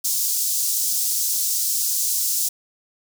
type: high-pass noise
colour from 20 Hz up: pink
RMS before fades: -22 dBFS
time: 0.04-2.49 s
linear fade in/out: 10 ms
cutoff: 5500 Hz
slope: 24 dB/octave
effects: none